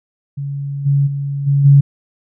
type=tone with level steps; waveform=sine; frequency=140.5 Hz; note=C#3; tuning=24 cents sharp; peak=-20 / -10 / -18 / -10 / -4 dBFS; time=0.37-1.81 s; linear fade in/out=10 ms; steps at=0.85 / 1.06 / 1.46 / 1.64 s; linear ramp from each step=20 ms; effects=none